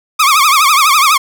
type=tone with vibrato; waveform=sawtooth; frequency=1174.7 Hz; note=D6; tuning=in tune; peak=-3 dBFS; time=0.19-1.18 s; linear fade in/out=10 ms; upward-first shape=triangle; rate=12 Hz; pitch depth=190 cents each way; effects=none